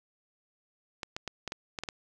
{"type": "clicks", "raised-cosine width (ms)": 0.2, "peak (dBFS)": -18, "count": 8, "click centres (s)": [1.032, 1.165, 1.277, 1.477, 1.521, 1.788, 1.836, 1.888], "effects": []}